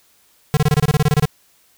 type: tone bursts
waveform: square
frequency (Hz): 150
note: D3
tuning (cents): +37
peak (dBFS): -12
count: 13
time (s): 0.54-1.254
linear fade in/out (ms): 0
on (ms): 30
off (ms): 27
effects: white hiss -56 dBFS RMS until 1.77 s